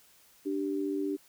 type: tone pair together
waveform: sine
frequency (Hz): 293.7 / 389.3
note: D4 / G4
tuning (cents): 0 / -12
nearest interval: perfect fourth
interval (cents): 488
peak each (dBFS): -31 / -33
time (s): 0.45-1.17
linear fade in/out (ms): 20
effects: white hiss -61 dBFS RMS until 1.28 s